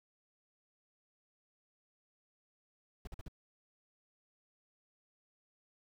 brown noise bursts, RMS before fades -44 dBFS, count 4, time 3.05-3.282 s, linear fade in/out 2 ms, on 22 ms, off 48 ms, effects none

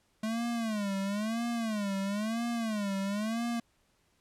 square tone with vibrato, 214.5 Hz, A3, 44 cents flat, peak -31 dBFS, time 0.23-3.6 s, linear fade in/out 5 ms, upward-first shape sine, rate 1 Hz, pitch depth 170 cents each way, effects pink hiss -71 dBFS RMS until 4.2 s + low-pass 11000 Hz 12 dB/octave

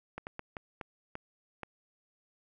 slowing click train, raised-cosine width 0.5 ms, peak -24 dBFS, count 7, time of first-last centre 0.18-1.633 s, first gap 89 ms, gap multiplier 1.4, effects none

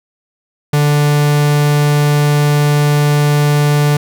45% pulse tone, 146.83 Hz, D3, in tune, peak -9 dBFS, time 0.73-3.97 s, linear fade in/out 5 ms, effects none

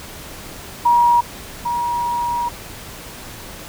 sine tone pair in turn, 954 / 954 Hz, A#5 / A#5, +40 / +40 cents, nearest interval unison, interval 0 cents, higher neither, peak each -10 / -18 dBFS, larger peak first, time 0.85-1.21 / 1.65-2.49 s, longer second, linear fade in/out 10 ms, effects pink hiss -35 dBFS RMS until 3.68 s

